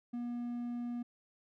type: tone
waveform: triangle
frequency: 240.3 Hz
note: B3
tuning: 47 cents flat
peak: -34 dBFS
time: 0.13-1.03 s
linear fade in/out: 10 ms
effects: none